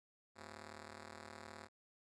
5% pulse ring-modulated tone, 151.4 Hz, D#3, 47 cents flat, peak -37 dBFS, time 0.35-1.69 s, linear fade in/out 50 ms, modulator 56.1 Hz, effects resampled to 22050 Hz

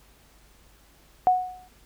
sine tone with exponential decay, 735 Hz, F#5, 12 cents flat, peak -13 dBFS, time 1.27-1.68 s, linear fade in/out 0 ms, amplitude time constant 89 ms, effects added 50 Hz sine -58 dBFS peak until 1.85 s + pink hiss -58 dBFS RMS until 1.85 s

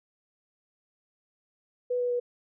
sine tone with pitch steps, 493.9 / 490.2 / 486.5 Hz, B4 / B4 / B4, 0 / -13 / -26 cents, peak -25 dBFS, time 1.9-2.2 s, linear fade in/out 10 ms, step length 100 ms, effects none

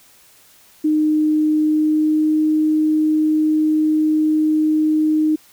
sine tone with pitch glide, 307 to 309.3 Hz, D#4 to D#4, -23 to -10 cents, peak -13 dBFS, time 0.84-5.36 s, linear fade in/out 10 ms, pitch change +13 cents, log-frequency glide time 1.61-2.41 s, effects white hiss -50 dBFS RMS until 5.52 s

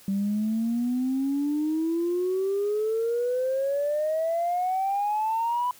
sine exponential sweep, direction up, 193.9 to 997 Hz, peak -22 dBFS, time 0.08-5.71 s, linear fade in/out 2 ms, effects tanh soft clip ceiling -19 dBFS + white hiss -52 dBFS RMS until 5.79 s

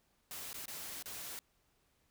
white noise with dropouts, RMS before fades -45 dBFS, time 0.31-1.39 s, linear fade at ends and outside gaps 0 ms, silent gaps 0.53-0.543 / 0.656-0.681 / 1.025-1.058 s, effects pink hiss -75 dBFS RMS until 2.1 s

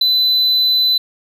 triangle tone with ADSR envelope, 4010 Hz, B7, 26 cents sharp, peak -6 dBFS, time 0.01-0.98 s, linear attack 6 ms, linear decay 4 ms, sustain -4 dB, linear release 6 ms, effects none

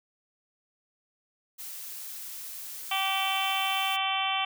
blue noise, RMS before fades -40 dBFS, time 1.58-3.97 s, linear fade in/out 20 ms
harmonic tone, 385.7 Hz, G4, 28 cents flat, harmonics 2 / 3 / 4 / 5 / 6 / 7 / 8 / 9, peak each -31 / -33 / -43 / -42 / -34 / -34 / -32 / -37 dBFS, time 2.91-4.45 s, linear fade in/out 5 ms
effects none

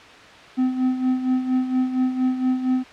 triangle tone with tremolo, 256.3 Hz, C4, 36 cents flat, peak -14 dBFS, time 0.57-2.84 s, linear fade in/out 20 ms, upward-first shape sine, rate 4.3 Hz, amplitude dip 65%, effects white hiss -43 dBFS RMS until 2.92 s + low-pass 3000 Hz 12 dB/octave

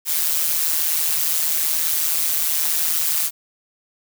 blue noise with amplitude modulation, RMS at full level -17 dBFS, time 0.05-3.31 s, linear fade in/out 50 ms, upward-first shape sine, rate 159 Hz, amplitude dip 75%, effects none

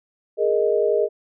sine chord, Ab suspended second, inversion none, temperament equal, 415.3 / 466.2 / 622.3 Hz, Ab4 / Bb4 / Eb5, 0 / 0 / 0 cents, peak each -20 / -21 / -22 dBFS, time 0.37-1.09 s, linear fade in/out 50 ms, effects none

